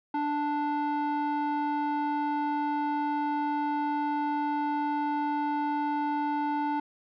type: tone with band-pass filter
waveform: square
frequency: 293.7 Hz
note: D4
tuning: in tune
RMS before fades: -29 dBFS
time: 0.14-6.8 s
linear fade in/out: 5 ms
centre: 710 Hz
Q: 3
effects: resampled to 11025 Hz